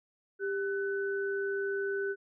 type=tone pair together; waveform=sine; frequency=395.4 / 1500 Hz; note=G4 / F#6; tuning=+15 / +23 cents; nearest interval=octave + major seventh; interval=2308 cents; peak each=-31 / -36 dBFS; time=0.39-2.16 s; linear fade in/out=50 ms; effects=none